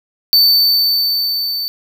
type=tone with level ramp; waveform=square; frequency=4542 Hz; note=C#8; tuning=41 cents sharp; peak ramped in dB=-7 to -19 dBFS; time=0.33-1.68 s; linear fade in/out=0 ms; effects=8-bit